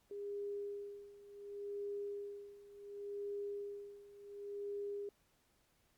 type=tone with tremolo; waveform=sine; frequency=405.8 Hz; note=G#4; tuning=40 cents flat; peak=-39 dBFS; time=0.11-5.09 s; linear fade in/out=2 ms; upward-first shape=sine; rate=0.69 Hz; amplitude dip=85%; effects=pink hiss -75 dBFS RMS until 5.97 s + Opus 48 kbps